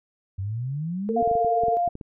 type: exponential sweep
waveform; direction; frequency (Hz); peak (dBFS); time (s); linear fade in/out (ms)
sine; up; 92.5 to 246.9; -26; 0.38-1.22; 10
type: tone with tremolo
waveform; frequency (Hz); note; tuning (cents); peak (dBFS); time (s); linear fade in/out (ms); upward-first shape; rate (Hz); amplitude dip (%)
sine; 453.6; A#4; -47; -21; 1.09-1.77; 0; triangle; 19; 75
type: tone with vibrato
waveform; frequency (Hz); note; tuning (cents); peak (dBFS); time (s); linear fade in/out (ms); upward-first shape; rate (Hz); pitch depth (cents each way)
sine; 699; F5; +1; -20; 1.16-1.89; 10; triangle; 18; 17
type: clicks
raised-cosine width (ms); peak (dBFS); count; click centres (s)
3; -24; 10; 1.227 / 1.276 / 1.314 / 1.354 / 1.447 / 1.636 / 1.683 / 1.877 / 1.954 / 2.012
effects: none